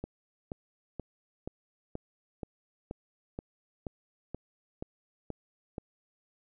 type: click train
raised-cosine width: 2 ms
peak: -23 dBFS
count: 13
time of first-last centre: 0.04-5.782 s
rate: 2.09 Hz
effects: none